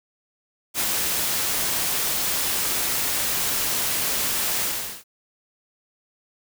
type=noise with ADSR envelope; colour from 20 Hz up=white; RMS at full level=-22 dBFS; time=0.74-5.04 s; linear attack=60 ms; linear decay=12 ms; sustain=-2 dB; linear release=420 ms; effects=none